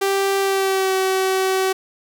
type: tone with pitch glide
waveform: sawtooth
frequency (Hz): 392 to 379.5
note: G4 to F#4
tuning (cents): 0 to +44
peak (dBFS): -13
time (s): 0.01-1.73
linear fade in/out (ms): 10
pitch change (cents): -56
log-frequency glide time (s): 0.39-0.94
effects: none